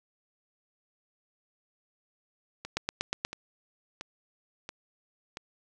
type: two click trains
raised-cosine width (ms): 0.2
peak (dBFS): -11 / -21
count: 5 / 5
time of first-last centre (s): 2.77-3.25 / 2.65-5.371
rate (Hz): 8.34 / 1.47
effects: none